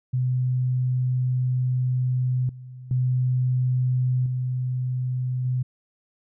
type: tone with level steps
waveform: sine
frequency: 126.8 Hz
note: B2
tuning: 46 cents sharp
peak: -20 / -37 / -19 / -23 / -21 dBFS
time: 0.13-5.63 s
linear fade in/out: 10 ms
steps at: 2.49 / 2.91 / 4.26 / 5.45 s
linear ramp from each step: 2 ms
effects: none